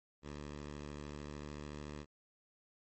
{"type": "tone with pitch glide", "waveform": "10% pulse", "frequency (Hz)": [73.3, 73.9], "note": ["D2", "D2"], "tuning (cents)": [-3, 11], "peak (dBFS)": -36, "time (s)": [0.22, 2.06], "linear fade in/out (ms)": 50, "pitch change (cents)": 14, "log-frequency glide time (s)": [1.01, 1.86], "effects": ["MP3 32 kbps"]}